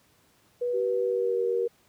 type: tone with pitch glide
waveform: sine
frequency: 487.5 to 471.7 Hz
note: B4 to A#4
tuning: -23 to +20 cents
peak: -25 dBFS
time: 0.61-1.68 s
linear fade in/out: 10 ms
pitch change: -57 cents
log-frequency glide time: 1.03-1.42 s
type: tone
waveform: sine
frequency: 383.3 Hz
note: G4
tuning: 39 cents flat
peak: -28 dBFS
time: 0.73-1.67 s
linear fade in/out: 20 ms
effects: pink hiss -63 dBFS RMS until 1.88 s + high-pass 80 Hz 12 dB/octave